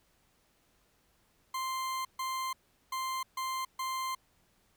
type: tone bursts at uneven times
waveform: 40% pulse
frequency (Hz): 1046.5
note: C6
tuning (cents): 0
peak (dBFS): -32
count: 5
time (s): 1.54-2.05 / 2.19-2.53 / 2.92-3.23 / 3.37-3.65 / 3.79-4.15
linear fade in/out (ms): 5
effects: pink hiss -70 dBFS RMS until 4.76 s